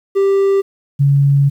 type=tone pair in turn; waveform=triangle / sine; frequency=392.9 / 140.4 Hz; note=G4 / C#3; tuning=+4 / +22 cents; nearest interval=octave + tritone; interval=1782 cents; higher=first; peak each=-8 dBFS; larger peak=neither; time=0.15-0.62 / 0.99-1.5 s; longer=second; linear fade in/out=20 ms; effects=8-bit